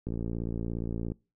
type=click train; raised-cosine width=3 ms; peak=-21 dBFS; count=61; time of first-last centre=0.07-1.119 s; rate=57.2 Hz; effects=noise-tail reverb RT60 0.3 s tail -24 dB re dry